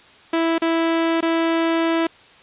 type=tone with dropouts; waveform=sawtooth; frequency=329.6 Hz; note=E4; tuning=in tune; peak=-13 dBFS; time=0.33-2.07 s; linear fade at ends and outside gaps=5 ms; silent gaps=0.582-0.619 / 1.208-1.226 s; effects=white hiss -48 dBFS RMS until 2.42 s + resampled to 8000 Hz